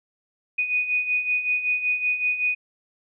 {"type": "beating tone pair", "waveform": "sine", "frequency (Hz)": [2478, 2483.3], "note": ["D#7", "D#7"], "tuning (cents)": [-8, -4], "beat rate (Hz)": 5.3, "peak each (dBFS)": [-28, -22], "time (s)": [0.58, 2.55], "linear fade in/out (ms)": 10, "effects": []}